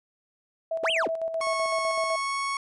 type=tone with tremolo; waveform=sine; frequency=653 Hz; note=E5; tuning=17 cents flat; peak=-25 dBFS; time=0.71-2.16 s; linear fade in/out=5 ms; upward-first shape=square; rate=7.9 Hz; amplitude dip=50%
type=linear two-way sweep; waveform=triangle; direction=up then down; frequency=169.9 to 3258 to 169.9 Hz; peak=-22 dBFS; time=0.83-1.08 s; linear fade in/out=10 ms; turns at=0.91 s
type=tone with pitch glide; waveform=30% pulse; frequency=1098 to 1105.6 Hz; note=C#6 to C#6; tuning=-17 to -5 cents; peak=-24 dBFS; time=1.41-2.57 s; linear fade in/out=2 ms; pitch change=+12 cents; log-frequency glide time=2.02-2.37 s
effects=resampled to 24000 Hz